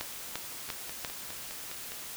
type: two click trains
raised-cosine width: 0.2 ms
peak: -23 / -16 dBFS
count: 7 / 4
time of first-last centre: 0.69-1.92 / 0.01-1.048 s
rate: 4.88 / 2.89 Hz
effects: white hiss -42 dBFS RMS until 2.16 s